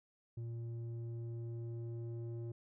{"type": "tone with low-pass filter sweep", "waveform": "square", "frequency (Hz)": 116.54, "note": "A#2", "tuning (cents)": 0, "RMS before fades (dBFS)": -43, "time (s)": [0.37, 2.52], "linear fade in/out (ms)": 5, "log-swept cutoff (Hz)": [240, 370], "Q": 1.4, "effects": []}